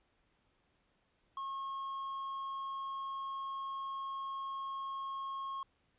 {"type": "tone with hard clipping", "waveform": "sine", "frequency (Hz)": 1085, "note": "C#6", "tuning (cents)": -37, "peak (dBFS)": -39, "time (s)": [1.37, 5.63], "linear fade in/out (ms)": 2, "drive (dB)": 3, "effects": ["pink hiss -75 dBFS RMS until 5.98 s", "resampled to 8000 Hz"]}